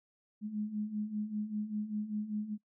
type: beating tone pair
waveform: sine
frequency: 207.7 / 212.8 Hz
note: G#3 / G#3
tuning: 0 / +42 cents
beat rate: 5.1 Hz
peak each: -40 / -35 dBFS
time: 0.41-2.58 s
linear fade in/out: 50 ms
effects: noise-tail reverb RT60 0.1 s tail -23 dB re dry